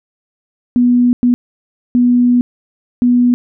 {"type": "tone bursts at uneven times", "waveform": "sine", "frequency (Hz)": 244.6, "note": "B3", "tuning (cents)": -16, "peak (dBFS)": -7, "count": 4, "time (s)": [[0.76, 1.13], [1.23, 1.34], [1.95, 2.41], [3.02, 3.34]], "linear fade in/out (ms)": 0, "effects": []}